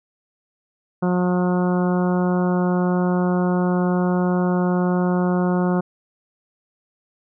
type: harmonic tone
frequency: 179.9 Hz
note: F#3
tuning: 48 cents flat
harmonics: 1 / 2 / 3 / 4 / 5 / 6 / 7 / 8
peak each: -18 / -24 / -28 / -30 / -32 / -34 / -35 / -36 dBFS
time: 1.02-5.81 s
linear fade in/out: 10 ms
effects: none